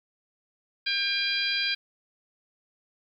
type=harmonic tone with a mistuned harmonic; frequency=799 Hz; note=G5; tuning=33 cents sharp; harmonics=2 / 3 / 4 / 5 / 6; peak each=-32 / -30 / -31 / -32 / -31 dBFS; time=0.86-1.75 s; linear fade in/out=10 ms; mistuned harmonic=4; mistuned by=+23 cents; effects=10-bit